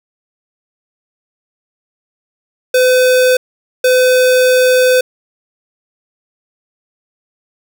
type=tone bursts at uneven times; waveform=square; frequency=507 Hz; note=B4; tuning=45 cents sharp; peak=-8 dBFS; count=2; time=2.74-3.37 / 3.84-5.01 s; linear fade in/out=5 ms; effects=none